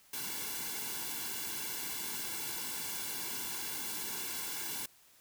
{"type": "noise with comb filter", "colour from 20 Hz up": "white", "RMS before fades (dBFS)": -39, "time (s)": [0.13, 4.86], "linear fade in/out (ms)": 5, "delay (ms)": 1.6, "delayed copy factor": -0.85, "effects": ["white hiss -63 dBFS RMS until 5.2 s"]}